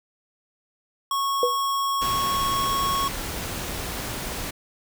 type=tone; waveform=square; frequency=1101 Hz; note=C#6; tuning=12 cents flat; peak=-23 dBFS; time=1.11-3.08 s; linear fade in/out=2 ms
type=tone with exponential decay; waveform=sine; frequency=490 Hz; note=B4; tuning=14 cents flat; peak=-14 dBFS; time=1.43-1.58 s; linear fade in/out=2 ms; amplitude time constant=32 ms
type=noise; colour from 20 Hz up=pink; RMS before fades=-31 dBFS; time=2.01-4.51 s; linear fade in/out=10 ms
effects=none